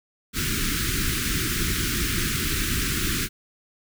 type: band-stop noise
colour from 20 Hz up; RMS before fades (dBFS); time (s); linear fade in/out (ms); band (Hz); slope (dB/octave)
pink; -25; 0.33-3.29; 50; 380 to 1300; 48
effects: none